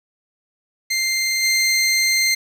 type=tone with level steps; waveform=20% pulse; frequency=2093 Hz; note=C7; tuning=in tune; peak=-13 / -10 dBFS; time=0.9-2.35 s; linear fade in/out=10 ms; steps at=1.42 s; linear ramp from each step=20 ms; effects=resampled to 32000 Hz + 8-bit